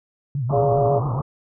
sine tone with vibrato, 129.5 Hz, C3, 17 cents flat, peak -21 dBFS, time 0.35-1.21 s, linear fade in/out 2 ms, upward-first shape triangle, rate 7.4 Hz, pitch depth 240 cents each way
white low-pass noise, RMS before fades -30 dBFS, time 0.49-1.22 s, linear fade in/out 10 ms, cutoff 1200 Hz, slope 96 dB/octave
sine chord, D diminished, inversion second, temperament equal with one note detuned, 415.3 / 573.9 / 698.5 Hz, Ab4 / D5 / F5, 0 / -40 / 0 cents, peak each -21 dBFS, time 0.52-1 s, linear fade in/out 20 ms
effects none

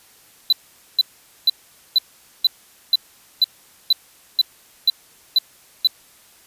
triangle tone bursts, 4000 Hz, B7, 21 cents sharp, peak -9 dBFS, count 12, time 0.5-5.872 s, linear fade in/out 2 ms, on 26 ms, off 460 ms, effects white hiss -51 dBFS RMS until 6.46 s + resampled to 32000 Hz

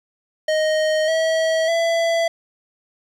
square tone with pitch steps, 622.3 / 644.6 / 667.7 Hz, D#5 / E5 / E5, 0 / -39 / +22 cents, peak -17 dBFS, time 0.48-2.28 s, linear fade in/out 5 ms, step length 600 ms, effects low-pass 6000 Hz 12 dB/octave + 8-bit

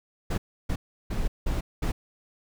brown noise bursts at uneven times, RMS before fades -26 dBFS, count 5, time 0.3-0.38 / 0.69-0.76 / 1.1-1.28 / 1.46-1.61 / 1.82-1.92 s, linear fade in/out 10 ms, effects none

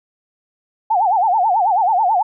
sine tone with vibrato, 800 Hz, G5, 35 cents sharp, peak -12 dBFS, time 0.9-2.23 s, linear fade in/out 10 ms, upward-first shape sine, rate 9.2 Hz, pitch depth 220 cents each way, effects none

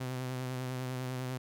sawtooth tone with vibrato, 127.9 Hz, C3, 39 cents flat, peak -31 dBFS, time 0-1.38 s, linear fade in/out 10 ms, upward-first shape triangle, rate 10 Hz, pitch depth 33 cents each way, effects none

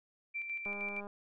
sine tone with tremolo, 2349 Hz, D7, in tune, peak -35 dBFS, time 0.34-1.01 s, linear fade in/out 20 ms, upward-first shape square, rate 6.4 Hz, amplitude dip 45%
click train, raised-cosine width 1 ms, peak -33 dBFS, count 84, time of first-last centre 0.66-1.069 s, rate 203 Hz
effects none

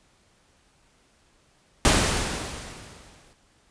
pink noise with exponential decay, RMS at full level -17 dBFS, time 1.85-3.33 s, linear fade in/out 0 ms, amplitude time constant 320 ms, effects pink hiss -62 dBFS RMS until 3.7 s + resampled to 22050 Hz

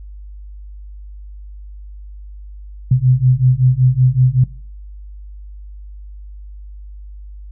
sine beating tone pair, 125.2 / 130.5 Hz, B2 / C3, +24 / -4 cents, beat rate 5.3 Hz, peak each -13 / -12 dBFS, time 2.91-4.44 s, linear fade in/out 5 ms, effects noise-tail reverb RT60 0.4 s tail -19 dB re dry + added 50 Hz sine -31 dBFS peak until 7.51 s

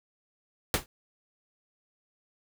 pink noise with exponential decay, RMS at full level -21 dBFS, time 0.74-0.86 s, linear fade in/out 1 ms, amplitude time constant 25 ms, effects none

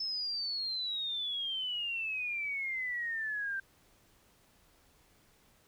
sine exponential sweep, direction down, 5274 to 1560 Hz, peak -33 dBFS, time 0-3.6 s, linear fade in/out 5 ms, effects pink hiss -66 dBFS RMS until 5.67 s

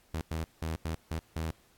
sawtooth tone bursts at uneven times, 80.5 Hz, E2, 41 cents flat, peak -28 dBFS, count 6, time 0.14-0.21 / 0.31-0.44 / 0.62-0.76 / 0.85-0.95 / 1.11-1.19 / 1.36-1.51 s, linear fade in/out 0 ms, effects pink hiss -65 dBFS RMS until 1.77 s + AAC 64 kbps

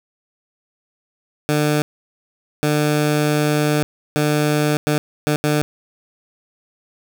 15% pulse tone bursts at uneven times, 150 Hz, D3, 37 cents sharp, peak -9 dBFS, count 6, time 1.49-1.82 / 2.63-3.83 / 4.16-4.77 / 4.87-4.98 / 5.27-5.36 / 5.44-5.62 s, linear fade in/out 0 ms, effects none

